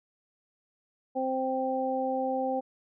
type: harmonic tone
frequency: 261.6 Hz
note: C4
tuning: in tune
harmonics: 1 / 2 / 3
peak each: -33 / -30 / -31 dBFS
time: 1.15-2.61 s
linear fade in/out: 20 ms
effects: none